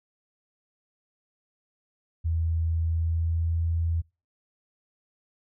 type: tone with pitch glide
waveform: sine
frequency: 82 to 83.1 Hz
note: E2 to E2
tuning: -9 to +15 cents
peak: -23 dBFS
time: 2.24-4.02 s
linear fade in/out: 20 ms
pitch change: +24 cents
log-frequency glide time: 2.83-3.63 s
effects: noise-tail reverb RT60 0.3 s tail -26 dB re dry